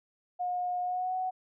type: tone with pitch glide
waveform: sine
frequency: 719 to 743.5 Hz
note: F#5 to F#5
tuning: -50 to +8 cents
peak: -29 dBFS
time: 0.39-1.31 s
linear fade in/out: 20 ms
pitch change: +58 cents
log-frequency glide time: 0.82-1.15 s
effects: none